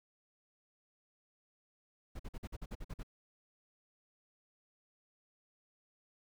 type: noise bursts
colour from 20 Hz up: brown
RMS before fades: -42 dBFS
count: 10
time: 2.15-3.032 s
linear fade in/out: 10 ms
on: 45 ms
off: 48 ms
effects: none